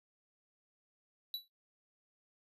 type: tone with exponential decay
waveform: square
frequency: 3941 Hz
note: B7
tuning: 4 cents flat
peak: -34 dBFS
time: 1.34-1.48 s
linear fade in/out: 1 ms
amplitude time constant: 29 ms
effects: noise-tail reverb RT60 0.2 s tail -24 dB re dry + resampled to 32000 Hz